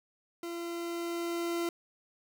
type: tone with level ramp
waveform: 40% pulse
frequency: 341.2 Hz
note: F4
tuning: 40 cents flat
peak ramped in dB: -36 to -29 dBFS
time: 0.43-1.69 s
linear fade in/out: 2 ms
effects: none